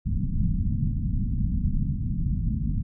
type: low-pass noise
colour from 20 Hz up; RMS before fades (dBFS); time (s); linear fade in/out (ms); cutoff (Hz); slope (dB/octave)
pink; -25; 0.05-2.83; 20; 230; 48
effects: none